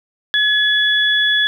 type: tone pair together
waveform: sine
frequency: 1700 / 3409 Hz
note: G#6 / G#7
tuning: +40 / +45 cents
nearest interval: octave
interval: 1205 cents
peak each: -15 dBFS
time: 0.34-1.47 s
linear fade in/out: 0 ms
effects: 8-bit